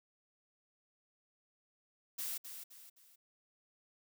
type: noise with echo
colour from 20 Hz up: blue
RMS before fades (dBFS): -40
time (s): 2.18-2.38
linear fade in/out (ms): 10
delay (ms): 260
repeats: 3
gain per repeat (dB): -8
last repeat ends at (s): 3.16
effects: none